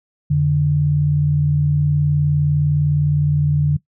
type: tone pair together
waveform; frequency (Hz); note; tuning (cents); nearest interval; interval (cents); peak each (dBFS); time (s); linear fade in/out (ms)
sine; 87.31 / 146.83; F2 / D3; 0 / 0; major sixth; 900; -23 / -13; 0.3-3.77; 10
effects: noise-tail reverb RT60 0.1 s tail -18 dB re dry